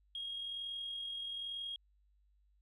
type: tone with amplitude modulation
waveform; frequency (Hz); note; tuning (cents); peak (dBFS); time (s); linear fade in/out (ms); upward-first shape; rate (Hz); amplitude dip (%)
sine; 3267; G#7; -29; -37; 0.15-1.76; 2; sine; 41.1; 35
effects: tanh soft clip ceiling -34 dBFS + added 50 Hz sine -68 dBFS peak until 2.61 s